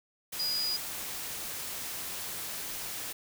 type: tone in noise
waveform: sine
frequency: 4913 Hz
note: D#8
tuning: 23 cents flat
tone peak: -29 dBFS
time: 0.39-0.77 s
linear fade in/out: 10 ms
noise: white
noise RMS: -38 dBFS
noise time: 0.32-3.13 s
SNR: +6 dB
effects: none